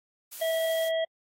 blue noise, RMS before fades -40 dBFS, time 0.31-0.9 s, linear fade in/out 20 ms
harmonic tone, 651 Hz, E5, 22 cents flat, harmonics 1 / 3 / 5, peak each -25 / -37 / -37 dBFS, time 0.41-1.05 s, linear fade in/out 10 ms
effects AAC 48 kbps

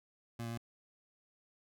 25% pulse tone with pitch steps, 117 / 115.6 / 116.6 Hz, A#2 / A#2 / A#2, +7 / -14 / +1 cents, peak -35 dBFS, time 0.39-0.576 s, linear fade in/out 5 ms, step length 62 ms, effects none

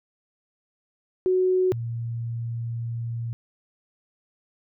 sine tone pair in turn, 370 / 116.54 Hz, F#4 / A#2, 0 / 0 cents, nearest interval octave + minor sixth, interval 2000 cents, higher first, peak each -18 / -27 dBFS, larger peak first, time 1.26-1.72 / 1.72-3.33 s, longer second, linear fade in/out 0 ms, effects none

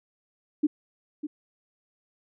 sine tone with echo, 299 Hz, D4, 31 cents sharp, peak -18 dBFS, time 0.63-0.67 s, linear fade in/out 10 ms, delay 600 ms, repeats 1, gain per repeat -11 dB, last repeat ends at 1.27 s, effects none

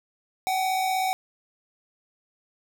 square tone pair together, 754 / 810.2 Hz, F#5 / G#5, +32 / -43 cents, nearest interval minor second, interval 125 cents, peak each -24 / -35 dBFS, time 0.47-1.13 s, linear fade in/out 0 ms, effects none

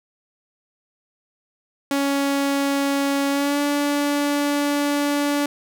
sawtooth tone with pitch glide, 279 to 288.5 Hz, C#4 to D4, +11 to -31 cents, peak -15 dBFS, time 1.91-5.46 s, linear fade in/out 2 ms, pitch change +58 cents, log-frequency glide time 3.3-3.6 s, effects none

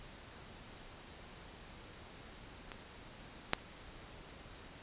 clicks, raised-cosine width 0.3 ms, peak -28 / -12 dBFS, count 2, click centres 2.718 / 3.534 s, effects pink hiss -53 dBFS RMS until 4.82 s + resampled to 8000 Hz

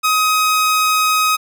sawtooth tone, 1261 Hz, D#6, 23 cents sharp, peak -9 dBFS, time 0.03-1.37 s, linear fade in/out 20 ms, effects none

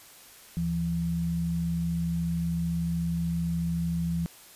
sine tone pair together, 75.06 / 168.5 Hz, D2 / E3, +38 / +38 cents, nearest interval octave + major second, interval 1400 cents, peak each -35 / -26 dBFS, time 0.57-4.26 s, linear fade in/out 0 ms, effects white hiss -51 dBFS RMS until 4.55 s + resampled to 32000 Hz

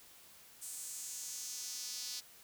sawtooth tone with high-pass filter sweep, 246.9 Hz, B3, in tune, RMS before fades -44 dBFS, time 0.61-2.21 s, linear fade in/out 20 ms, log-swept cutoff 8400 to 4800 Hz, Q 2.6, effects white hiss -59 dBFS RMS until 2.43 s

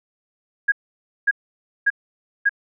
sine tone bursts, 1637 Hz, G#6, 25 cents flat, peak -13 dBFS, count 4, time 0.68-2.494 s, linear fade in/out 10 ms, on 41 ms, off 550 ms, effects none

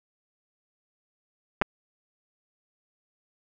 clicks, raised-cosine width 0.5 ms, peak -8 dBFS, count 2, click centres 1.615 / 1.62 s, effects none

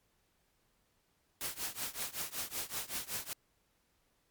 white noise with tremolo, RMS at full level -36 dBFS, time 1.41-3.33 s, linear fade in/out 0 ms, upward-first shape triangle, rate 5.3 Hz, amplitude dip 95%, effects pink hiss -75 dBFS RMS until 4.3 s + MP3 96 kbps

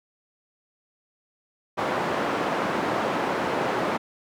white band-pass noise, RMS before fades -26 dBFS, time 1.77-3.98 s, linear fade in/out 20 ms, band 190 to 1000 Hz, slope 12 dB/octave, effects none

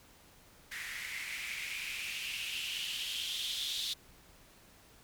blue noise with band-pass filter sweep, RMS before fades -39 dBFS, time 0.71-3.94 s, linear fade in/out 10 ms, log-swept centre 1900 to 3700 Hz, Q 5.4, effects pink hiss -60 dBFS RMS until 5.03 s

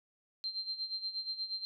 sine tone with tremolo, 4149 Hz, C8, 15 cents flat, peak -33 dBFS, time 0.44-1.65 s, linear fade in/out 0 ms, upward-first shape sine, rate 8.4 Hz, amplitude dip 75%, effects none

